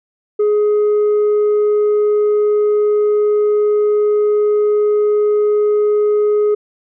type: tone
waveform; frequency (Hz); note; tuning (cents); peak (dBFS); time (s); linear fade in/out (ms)
sine; 418.7; G#4; +14; -8; 0.39-6.55; 10
effects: tanh soft clip ceiling -10 dBFS